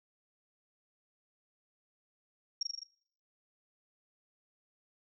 sine tone with echo, 5570 Hz, F8, 5 cents flat, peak -29 dBFS, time 2.61-2.63 s, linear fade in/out 5 ms, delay 41 ms, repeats 5, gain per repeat -2 dB, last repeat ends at 2.835 s, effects noise-tail reverb RT60 0.6 s tail -24 dB re dry

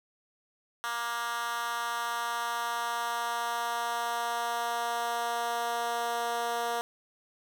10% pulse tone with high-pass filter sweep, 235.4 Hz, A#3, 17 cents sharp, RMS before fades -32 dBFS, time 0.84-6.81 s, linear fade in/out 0 ms, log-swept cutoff 1200 to 570 Hz, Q 1.7, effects none

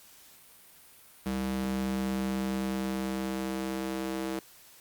square tone with high-pass filter sweep, 65.41 Hz, C2, in tune, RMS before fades -32 dBFS, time 1.26-4.39 s, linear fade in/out 0 ms, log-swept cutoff 160 to 300 Hz, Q 2.1, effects white hiss -55 dBFS RMS until 4.8 s + Opus 48 kbps

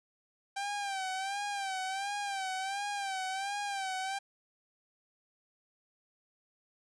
sawtooth tone with vibrato, 784 Hz, G5, in tune, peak -30 dBFS, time 0.56-4.19 s, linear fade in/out 10 ms, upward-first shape sine, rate 1.4 Hz, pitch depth 75 cents each way, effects resampled to 22050 Hz

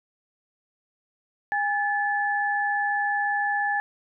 sine tone pair together, 817 / 1731.2 Hz, G#5 / A6, -29 / -29 cents, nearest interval octave + minor second, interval 1300 cents, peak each -25 dBFS, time 1.52-3.8 s, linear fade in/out 0 ms, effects none

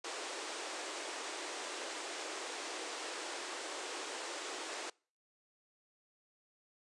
pink band-pass noise, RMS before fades -43 dBFS, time 0.04-4.9 s, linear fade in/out 5 ms, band 320 to 8900 Hz, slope 48 dB/octave, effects noise-tail reverb RT60 0.4 s tail -26 dB re dry + resampled to 24000 Hz

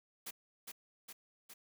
white noise with echo, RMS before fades -44 dBFS, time 0.26-0.31 s, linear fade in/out 10 ms, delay 410 ms, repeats 3, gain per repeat -3 dB, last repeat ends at 1.54 s, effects high-pass 150 Hz 12 dB/octave

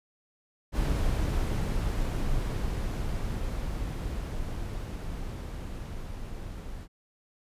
brown noise with level ramp, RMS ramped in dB -26 to -39 dBFS, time 0.72-6.88 s, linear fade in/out 50 ms, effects resampled to 32000 Hz

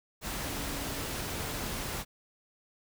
sine tone in noise, 280.8 Hz, C#4, 22 cents sharp, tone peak -44 dBFS, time 0.43-1.06 s, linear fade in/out 50 ms, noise pink, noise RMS -36 dBFS, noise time 0.21-2.05 s, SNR -11 dB, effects none

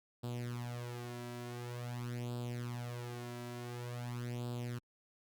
sawtooth tone with flanger, 121.1 Hz, B2, 34 cents flat, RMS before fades -42 dBFS, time 0.23-4.79 s, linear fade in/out 10 ms, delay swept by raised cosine 0.24 to 3.04 ms, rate 0.47 Hz, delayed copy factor +0.75, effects Opus 48 kbps

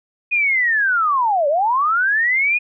sine linear two-way sweep, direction down then up, 2489 to 552 to 2489 Hz, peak -14 dBFS, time 0.31-2.59 s, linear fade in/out 20 ms, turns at 1.48 s, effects none

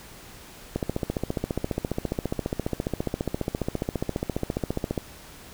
click train, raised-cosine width 2 ms, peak -12 dBFS, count 63, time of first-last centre 0.76-4.978 s, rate 14.7 Hz, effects pink hiss -46 dBFS RMS until 5.53 s

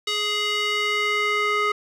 square tone with band-pass filter sweep, 417.7 Hz, G#4, 10 cents sharp, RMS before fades -23 dBFS, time 0.07-1.72 s, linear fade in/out 5 ms, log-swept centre 3500 to 1600 Hz, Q 1.9, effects none

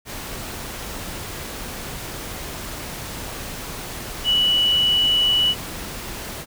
sine tone in noise, 2950 Hz, F#7, 6 cents flat, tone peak -15 dBFS, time 4.24-5.55 s, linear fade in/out 50 ms, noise pink, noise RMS -32 dBFS, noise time 0.05-6.46 s, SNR +14 dB, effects none

